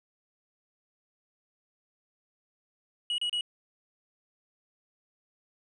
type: tone bursts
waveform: triangle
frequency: 2912 Hz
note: F#7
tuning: 28 cents flat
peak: -26 dBFS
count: 3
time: 3.1-3.41 s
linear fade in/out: 2 ms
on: 82 ms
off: 32 ms
effects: resampled to 24000 Hz